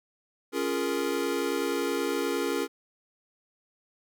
square chord, Bb minor seventh, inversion first, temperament equal with one note detuned, 277.2 / 347.2 / 415.3 / 466.2 Hz, Db4 / F4 / Ab4 / Bb4, 0 / -10 / 0 / 0 cents, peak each -33 dBFS, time 0.52-2.68 s, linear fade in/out 50 ms, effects none

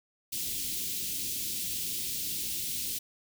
white band-stop noise, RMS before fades -34 dBFS, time 0.32-2.99 s, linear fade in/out 10 ms, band 350 to 2800 Hz, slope 24 dB/octave, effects none

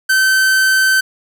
45% pulse tone, 1540 Hz, G6, 31 cents flat, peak -10 dBFS, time 0.09-1.01 s, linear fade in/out 10 ms, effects none

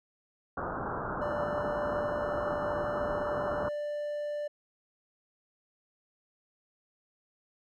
white low-pass noise, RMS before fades -35 dBFS, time 0.57-3.69 s, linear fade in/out 5 ms, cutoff 1500 Hz, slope 96 dB/octave
triangle tone, 590 Hz, D5, 8 cents sharp, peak -30 dBFS, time 1.21-4.48 s, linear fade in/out 10 ms
effects none

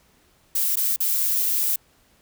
violet noise with dropouts, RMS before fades -22 dBFS, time 0.55-1.76 s, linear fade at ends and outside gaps 5 ms, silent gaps 0.758-0.769 / 0.962-1.003 s, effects pink hiss -60 dBFS RMS until 2.21 s

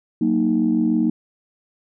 sine chord, D# minor, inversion first, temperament equal with one note detuned, 186.71 / 233.1 / 311.1 Hz, F#3 / A#3 / D#4, +16 / 0 / 0 cents, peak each -23 / -18 / -19 dBFS, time 0.21-1.1 s, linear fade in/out 5 ms, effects tanh soft clip ceiling -8 dBFS

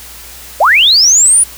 sine linear sweep, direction up, 501 to 9900 Hz, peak -4 dBFS, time 0.6-1.44 s, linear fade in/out 10 ms, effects added 60 Hz sine -38 dBFS peak until 1.57 s + white hiss -32 dBFS RMS until 1.57 s

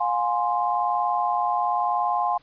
sine chord, F minor, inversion none, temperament equal with one note detuned, 709.8 / 830.6 / 1046.5 Hz, F5 / Ab5 / C6, +28 / 0 / 0 cents, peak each -25 dBFS, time 0-2.38 s, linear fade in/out 10 ms, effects pink hiss -59 dBFS RMS until 2.42 s + resampled to 11025 Hz

